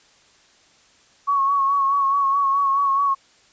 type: tone with vibrato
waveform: sine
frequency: 1108.7 Hz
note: C#6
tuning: in tune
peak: -16 dBFS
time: 1.27-3.15 s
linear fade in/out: 20 ms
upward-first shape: sine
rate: 4.7 Hz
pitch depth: 37 cents each way
effects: white hiss -55 dBFS RMS until 3.52 s + resampled to 16000 Hz